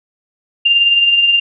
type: tone with tremolo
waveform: sine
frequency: 2794 Hz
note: F7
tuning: in tune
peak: -6 dBFS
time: 0.65-1.4 s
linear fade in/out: 10 ms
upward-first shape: triangle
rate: 19 Hz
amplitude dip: 50%
effects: none